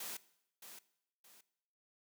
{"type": "noise with echo", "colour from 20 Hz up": "white", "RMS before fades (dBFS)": -44, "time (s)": [0, 0.17], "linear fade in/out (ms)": 5, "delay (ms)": 620, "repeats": 2, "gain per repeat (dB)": -9, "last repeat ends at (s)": 1.41, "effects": ["noise-tail reverb RT60 0.8 s tail -19 dB re dry", "high-pass 200 Hz 12 dB/octave"]}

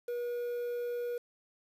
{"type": "tone with quantisation", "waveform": "triangle", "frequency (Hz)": 481.8, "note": "B4", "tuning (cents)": -43, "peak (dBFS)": -31, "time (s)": [0.08, 1.18], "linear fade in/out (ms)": 5, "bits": 9, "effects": ["resampled to 32000 Hz"]}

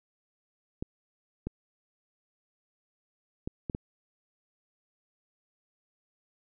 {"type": "clicks", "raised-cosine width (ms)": 3, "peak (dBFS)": -20, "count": 5, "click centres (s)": [0.825, 1.47, 3.475, 3.698, 3.749], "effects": []}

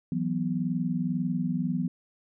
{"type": "chord", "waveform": "sine", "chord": "E suspended second", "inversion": "none", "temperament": "equal", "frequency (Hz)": [164.81, 185, 246.9], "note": ["E3", "F#3", "B3"], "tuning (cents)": [0, 0, 0], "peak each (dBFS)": -30, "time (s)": [0.12, 1.88], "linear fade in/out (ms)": 2, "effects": []}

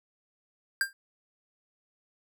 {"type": "tone with exponential decay", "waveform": "square", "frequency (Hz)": 1593, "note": "G6", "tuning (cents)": 27, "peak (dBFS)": -21, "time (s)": [0.81, 0.93], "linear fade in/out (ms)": 1, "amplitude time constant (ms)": 25, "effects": []}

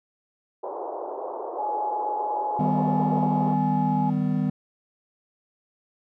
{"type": "band-pass noise", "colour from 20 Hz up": "pink", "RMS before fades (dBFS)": -33, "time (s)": [0.63, 3.55], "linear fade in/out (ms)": 10, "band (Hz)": [370, 980], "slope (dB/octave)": 48}
{"type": "tone", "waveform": "sine", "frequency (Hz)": 842, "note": "G#5", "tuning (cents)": 24, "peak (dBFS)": -25, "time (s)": [1.58, 4.1], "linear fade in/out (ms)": 5}
{"type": "chord", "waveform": "triangle", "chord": "Eb augmented", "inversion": "none", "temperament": "equal with one note detuned", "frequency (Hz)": [155.56, 196, 251.8], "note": ["Eb3", "G3", "B3"], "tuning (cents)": [0, 0, 34], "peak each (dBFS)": -24, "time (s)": [2.59, 4.5], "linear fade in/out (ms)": 5}
{"effects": []}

